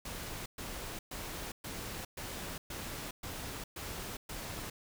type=noise bursts; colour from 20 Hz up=pink; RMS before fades=-42 dBFS; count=9; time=0.05-4.7 s; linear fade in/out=5 ms; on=410 ms; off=120 ms; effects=none

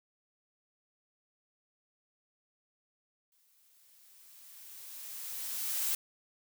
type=noise with exponential growth; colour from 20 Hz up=blue; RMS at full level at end=-31 dBFS; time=3.32-5.95 s; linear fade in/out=2 ms; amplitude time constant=570 ms; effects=none

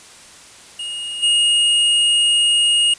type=tone with level steps; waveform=square; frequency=2860 Hz; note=F7; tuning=41 cents sharp; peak=-25 / -13 dBFS; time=0.79-2.94 s; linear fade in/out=5 ms; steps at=1.22 s; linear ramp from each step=20 ms; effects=white hiss -42 dBFS RMS until 2.98 s + resampled to 22050 Hz

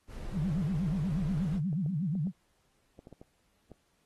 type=noise; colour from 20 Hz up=brown; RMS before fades=-40 dBFS; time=0.07-1.61 s; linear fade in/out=50 ms
type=tone with vibrato; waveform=sine; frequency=168.6 Hz; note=E3; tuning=39 cents sharp; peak=-28 dBFS; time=0.32-2.32 s; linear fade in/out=50 ms; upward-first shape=sine; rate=8.3 Hz; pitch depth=290 cents each way
type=clicks; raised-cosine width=2 ms; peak=-35 dBFS; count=9; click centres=1.729 / 1.862 / 2.153 / 2.271 / 2.991 / 3.071 / 3.127 / 3.215 / 3.717 s
effects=pink hiss -73 dBFS RMS until 4.05 s + AAC 32 kbps

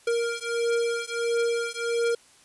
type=beating tone pair; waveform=square; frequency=467.1 / 468.6 Hz; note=A#4 / A#4; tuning=+3 / +9 cents; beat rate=1.5 Hz; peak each=-28 dBFS; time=0.07-2.15 s; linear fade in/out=5 ms; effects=white hiss -56 dBFS RMS until 2.44 s + resampled to 24000 Hz

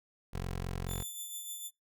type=tone; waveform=15% pulse; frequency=44.72 Hz; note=F1; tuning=42 cents sharp; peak=-29 dBFS; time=0.33-1.03 s; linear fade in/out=10 ms
type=tone with tremolo; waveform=5% pulse; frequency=3520 Hz; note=A7; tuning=in tune; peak=-30 dBFS; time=0.87-1.71 s; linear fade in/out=50 ms; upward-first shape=triangle; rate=6.6 Hz; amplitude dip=50%
effects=noise-tail reverb RT60 0.2 s tail -26 dB re dry

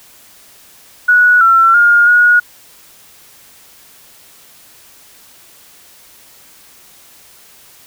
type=tone with pitch steps; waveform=sine; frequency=1466 / 1349 / 1418 / 1448 Hz; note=F#6 / E6 / F6 / F#6; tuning=-16 / +40 / +26 / -38 cents; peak=-5 dBFS; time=1.08-2.4 s; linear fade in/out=10 ms; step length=330 ms; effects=white hiss -43 dBFS RMS until 7.86 s

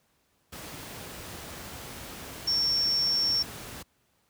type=tone in noise; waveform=sine; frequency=5470 Hz; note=F8; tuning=37 cents flat; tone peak=-23 dBFS; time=2.47-3.43 s; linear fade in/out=10 ms; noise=pink; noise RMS=-41 dBFS; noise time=0.52-3.83 s; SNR=+15 dB; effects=pink hiss -70 dBFS RMS until 4.29 s + high-pass 60 Hz 12 dB/octave

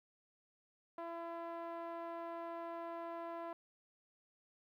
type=tone with low-pass filter; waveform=5% pulse; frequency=336.6 Hz; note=E4; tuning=36 cents sharp; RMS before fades=-45 dBFS; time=0.98-3.53 s; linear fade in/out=2 ms; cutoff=840 Hz; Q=2; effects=13-bit

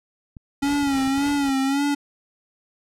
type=clicks; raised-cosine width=5 ms; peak=-27 dBFS; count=6; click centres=0.368 / 0.632 / 0.83 / 0.873 / 1.076 / 1.179 s
type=tone with vibrato; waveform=square; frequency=276.9 Hz; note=C#4; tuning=2 cents flat; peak=-20 dBFS; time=0.62-1.95 s; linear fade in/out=10 ms; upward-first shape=sine; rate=1.8 Hz; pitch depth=65 cents each way
type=noise with tremolo; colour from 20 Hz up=pink; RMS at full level=-36 dBFS; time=0.64-1.5 s; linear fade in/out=5 ms; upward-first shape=triangle; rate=3.6 Hz; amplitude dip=70%
effects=low-pass 11000 Hz 12 dB/octave

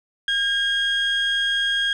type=tone pair together; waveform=sine; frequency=1618 / 3268 Hz; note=G#6 / G#7; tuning=-46 / -29 cents; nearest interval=octave; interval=1217 cents; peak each=-20 dBFS; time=0.28-1.93 s; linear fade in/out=2 ms; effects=tanh soft clip ceiling -15 dBFS

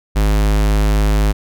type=tone; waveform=square; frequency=51.91 Hz; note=G#1; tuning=in tune; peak=-12 dBFS; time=0.15-1.33 s; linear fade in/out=20 ms; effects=none

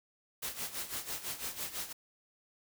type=noise with tremolo; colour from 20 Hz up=white; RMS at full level=-37 dBFS; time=0.42-1.93 s; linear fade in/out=10 ms; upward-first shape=sine; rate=6 Hz; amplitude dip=75%; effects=none

